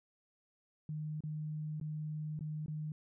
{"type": "tone with dropouts", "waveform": "sine", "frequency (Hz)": 153.2, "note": "D#3", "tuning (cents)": -27, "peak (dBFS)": -37, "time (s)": [0.89, 2.92], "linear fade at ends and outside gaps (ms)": 2, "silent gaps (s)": [[1.206, 1.237], [1.8, 1.812], [2.392, 2.408], [2.661, 2.681]], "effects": []}